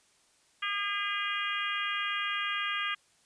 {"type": "harmonic tone", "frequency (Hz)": 405.8, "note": "G#4", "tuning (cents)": -40, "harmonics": [3, 4, 5, 6, 7, 8], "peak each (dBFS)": [-35, -36, -37, -38, -38, -39], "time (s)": [0.62, 2.95], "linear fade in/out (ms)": 10, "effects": ["white hiss -66 dBFS RMS until 3.25 s", "resampled to 22050 Hz"]}